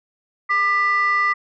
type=tone pair together; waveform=sine; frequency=1198.4 / 1975.5 Hz; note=D6 / B6; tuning=+35 / 0 cents; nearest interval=major sixth; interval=865 cents; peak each=-17 dBFS; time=0.49-1.34 s; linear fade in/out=20 ms; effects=tanh soft clip ceiling -11 dBFS